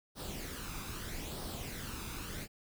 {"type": "noise with flanger", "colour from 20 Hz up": "pink", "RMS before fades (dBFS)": -42, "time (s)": [0.15, 2.48], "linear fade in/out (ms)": 50, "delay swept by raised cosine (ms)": [0.21, 0.82], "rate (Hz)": 0.78, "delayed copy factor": 0.55, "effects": []}